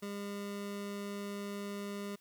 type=tone; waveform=25% pulse; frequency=202.2 Hz; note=G#3; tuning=46 cents flat; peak=-35 dBFS; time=0.02-2.16 s; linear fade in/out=10 ms; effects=white hiss -69 dBFS RMS until 2.2 s